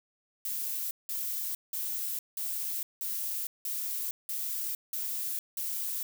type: noise bursts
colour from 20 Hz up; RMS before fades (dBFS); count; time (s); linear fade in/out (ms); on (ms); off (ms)
violet; -34; 9; 0.45-6.03; 2; 460; 180
effects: none